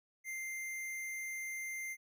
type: tone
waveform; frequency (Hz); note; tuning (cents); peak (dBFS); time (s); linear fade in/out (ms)
square; 2093; C7; 0; -40; 0.24-1.97; 50
effects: none